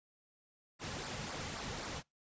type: noise with flanger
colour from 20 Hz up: pink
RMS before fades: -42 dBFS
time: 0.79-2.03 s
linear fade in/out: 50 ms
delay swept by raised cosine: 0.3 to 3.2 ms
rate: 3.8 Hz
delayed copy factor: -0.6
effects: noise-tail reverb RT60 0.2 s tail -25 dB re dry + resampled to 16000 Hz